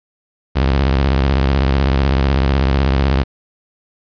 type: tone with vibrato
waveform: sawtooth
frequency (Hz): 67.5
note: C#2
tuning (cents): -45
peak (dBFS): -8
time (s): 0.55-3.24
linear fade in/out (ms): 20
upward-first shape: sine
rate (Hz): 16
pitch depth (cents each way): 170
effects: resampled to 11025 Hz + 7-bit